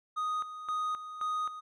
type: tone with tremolo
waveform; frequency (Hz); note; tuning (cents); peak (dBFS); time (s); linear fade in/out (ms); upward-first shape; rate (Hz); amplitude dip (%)
triangle; 1244.5; D#6; 0; -28; 0.16-1.61; 20; square; 1.9; 70
effects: resampled to 24000 Hz

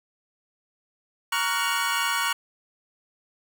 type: chord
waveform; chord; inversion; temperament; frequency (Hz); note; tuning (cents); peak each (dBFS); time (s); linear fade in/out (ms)
25% pulse; Gb major seventh; first; equal with one note detuned; 932.3 / 1123.6 / 1396.9 / 1480; Bb5 / Db6 / F6 / Gb6; 0 / +23 / 0 / 0; -26 / -24 / -27 / -25; 1.32-2.33; 5
effects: none

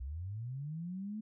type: linear sweep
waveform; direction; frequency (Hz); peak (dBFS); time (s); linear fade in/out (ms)
sine; up; 59.5 to 220; -38; 0-1.21; 10
effects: none

